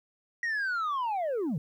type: linear sweep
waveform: sine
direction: down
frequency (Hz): 1910 to 130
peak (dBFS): -25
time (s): 0.43-1.58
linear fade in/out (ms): 2
effects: tanh soft clip ceiling -27 dBFS + 11-bit